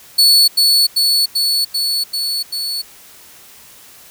40% pulse tone with echo, 4428 Hz, C#8, 3 cents flat, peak -6 dBFS, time 0.18-0.48 s, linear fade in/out 10 ms, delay 390 ms, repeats 6, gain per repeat -2 dB, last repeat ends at 2.82 s, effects white hiss -42 dBFS RMS until 4.1 s

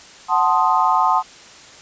sine chord, F# diminished seventh, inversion none, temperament equal, 740 / 880 / 1046.5 / 1244.5 Hz, F#5 / A5 / C6 / Eb6, 0 / 0 / 0 / 0 cents, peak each -20 / -18 / -18 / -20 dBFS, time 0.28-1.23 s, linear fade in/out 50 ms, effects white hiss -42 dBFS RMS until 1.81 s + resampled to 16000 Hz

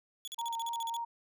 sawtooth tone bursts, 3391 Hz, G#7, 35 cents sharp, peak -36 dBFS, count 11, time 0.25-0.966 s, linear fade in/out 0 ms, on 26 ms, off 43 ms
sine tone with vibrato, 926 Hz, A#5, 12 cents flat, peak -34 dBFS, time 0.38-1.05 s, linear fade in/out 10 ms, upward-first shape sine, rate 3.7 Hz, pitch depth 16 cents each way
effects none

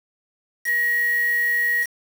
sine tone with quantisation, 1897 Hz, A#6, 30 cents sharp, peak -18 dBFS, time 0.64-1.87 s, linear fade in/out 50 ms, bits 5, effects none

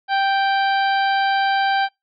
harmonic tone, 784 Hz, G5, in tune, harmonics 1 / 2 / 3 / 4 / 5 / 6, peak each -17 / -22 / -32 / -30 / -34 / -34 dBFS, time 0.08-1.89 s, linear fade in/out 50 ms, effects noise-tail reverb RT60 0.2 s tail -25 dB re dry

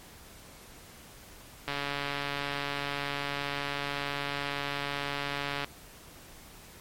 click train, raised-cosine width 0.3 ms, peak -16 dBFS, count 564, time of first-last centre 1.68-5.645 s, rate 142 Hz, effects pink hiss -51 dBFS RMS until 6.8 s + MP3 64 kbps

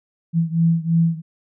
sine beating tone pair, 164.81 / 167.81 Hz, E3 / E3, 0 / +31 cents, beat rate 3 Hz, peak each -17 / -19 dBFS, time 0.33-1.22 s, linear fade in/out 50 ms, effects none

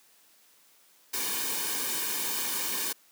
white noise with comb filter, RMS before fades -31 dBFS, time 1.13-2.93 s, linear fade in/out 10 ms, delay 1.5 ms, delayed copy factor -0.75, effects white hiss -61 dBFS RMS until 3.11 s + high-pass 200 Hz 12 dB/octave

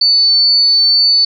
sine tone, 4499 Hz, C#8, 25 cents sharp, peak -7 dBFS, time 0.01-1.25 s, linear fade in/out 5 ms, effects none

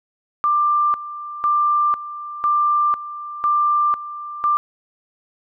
sine tone with tremolo, 1186 Hz, D6, 17 cents sharp, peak -14 dBFS, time 0.44-4.57 s, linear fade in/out 0 ms, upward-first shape square, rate 1 Hz, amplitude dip 80%, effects none

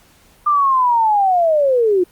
sine linear sweep, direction down, 1206 to 345.4 Hz, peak -11 dBFS, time 0.46-2.04 s, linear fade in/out 10 ms, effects pink hiss -51 dBFS RMS until 2.11 s + Opus 48 kbps

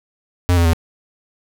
square tone with pitch steps, 88.7 / 85.1 / 82.3 Hz, F2 / F2 / E2, +27 / -44 / -2 cents, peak -12 dBFS, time 0.49-0.733 s, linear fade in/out 0 ms, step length 81 ms, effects none

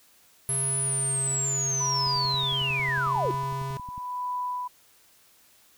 sine linear sweep, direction down, 11020 to 334 Hz, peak -25 dBFS, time 0.49-3.31 s, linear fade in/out 0 ms
square tone, 135.1 Hz, C#3, 44 cents flat, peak -32 dBFS, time 0.49-3.77 s, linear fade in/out 0 ms
sine tone with tremolo, 992 Hz, B5, 7 cents sharp, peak -27 dBFS, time 1.8-4.68 s, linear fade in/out 10 ms, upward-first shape sine, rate 0.87 Hz, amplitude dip 65%
click train, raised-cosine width 5 ms, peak -31 dBFS, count 22, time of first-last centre 2.07-3.979 s, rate 11 Hz
effects white hiss -59 dBFS RMS until 5.77 s

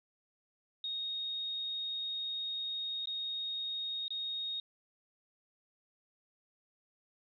sine tone with dropouts, 3729 Hz, A#7, in tune, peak -35 dBFS, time 0.84-4.6 s, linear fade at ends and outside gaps 2 ms, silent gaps 3.057-3.072 / 4.081-4.105 s, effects none

